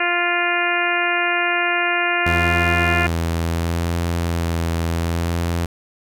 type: harmonic tone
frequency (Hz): 349.2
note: F4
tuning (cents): 0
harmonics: 1 / 2 / 3 / 4 / 5 / 6 / 7 / 8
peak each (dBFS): -27 / -24 / -28 / -24 / -23 / -25 / -24 / -29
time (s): 0-3.07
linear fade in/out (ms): 5
type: tone with vibrato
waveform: sawtooth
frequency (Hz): 84.2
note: E2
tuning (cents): +37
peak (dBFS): -15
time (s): 2.26-5.66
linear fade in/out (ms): 5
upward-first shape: sine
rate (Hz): 0.7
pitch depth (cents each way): 20
effects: none